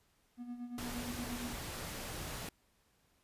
triangle tone with tremolo, 242.4 Hz, B3, 32 cents flat, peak -37 dBFS, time 0.37-1.57 s, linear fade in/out 50 ms, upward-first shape sine, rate 8.6 Hz, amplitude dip 65%
pink noise, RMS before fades -43 dBFS, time 0.78-2.49 s, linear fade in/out 2 ms
effects pink hiss -73 dBFS RMS until 3.23 s + resampled to 32000 Hz

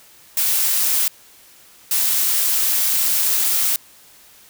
blue noise bursts at uneven times, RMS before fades -18 dBFS, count 2, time 0.37-1.08 / 1.91-3.76 s, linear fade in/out 2 ms, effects white hiss -48 dBFS RMS until 4.49 s

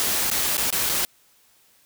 white noise with dropouts, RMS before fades -23 dBFS, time 0-1.05 s, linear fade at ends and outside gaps 0 ms, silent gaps 0.301-0.314 / 0.569-0.579 / 0.704-0.726 / 0.892-0.896 s, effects white hiss -59 dBFS RMS until 1.85 s

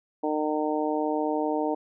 harmonic tone, 152.6 Hz, D#3, 33 cents flat, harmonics 2 / 3 / 4 / 5 / 6, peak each -28 / -30 / -31 / -32 / -33 dBFS, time 0.23-1.75 s, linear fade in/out 10 ms, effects none

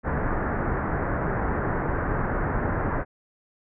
pink low-pass noise, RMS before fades -26 dBFS, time 0.03-3.05 s, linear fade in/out 50 ms, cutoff 1800 Hz, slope 48 dB/octave, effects none

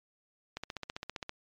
click train, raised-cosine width 0.2 ms, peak -20 dBFS, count 12, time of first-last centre 0.57-1.294 s, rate 15.2 Hz, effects low-pass 6000 Hz 12 dB/octave + MP3 96 kbps

